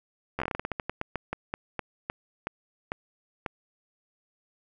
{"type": "slowing click train", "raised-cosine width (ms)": 0.5, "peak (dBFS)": -15, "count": 22, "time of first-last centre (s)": [0.39, 3.462], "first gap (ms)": 12, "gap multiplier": 1.21, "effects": []}